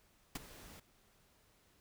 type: noise with ADSR envelope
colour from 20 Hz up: pink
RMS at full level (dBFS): -38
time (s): 0.35-0.8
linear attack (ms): 7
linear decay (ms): 20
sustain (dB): -17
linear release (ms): 7
effects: pink hiss -70 dBFS RMS until 1.8 s